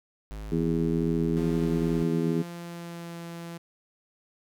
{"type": "tone", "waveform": "square", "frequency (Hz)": 52.4, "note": "G#1", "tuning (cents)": 16, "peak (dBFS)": -36, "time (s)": [0.31, 2.03], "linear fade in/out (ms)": 0}
{"type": "harmonic tone", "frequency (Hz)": 82.41, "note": "E2", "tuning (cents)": 0, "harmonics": [2, 3, 4, 5], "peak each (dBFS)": [-27, -29, -30, -31], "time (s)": [0.51, 2.43], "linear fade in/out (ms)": 20}
{"type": "tone with pitch glide", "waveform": "sawtooth", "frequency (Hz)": [175.5, 169.33], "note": ["F3", "E3"], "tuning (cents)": [9, 47], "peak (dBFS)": -33, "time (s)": [1.36, 3.58], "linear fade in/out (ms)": 10, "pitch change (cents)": -62, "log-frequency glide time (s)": [1.69, 3.21]}
{"effects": []}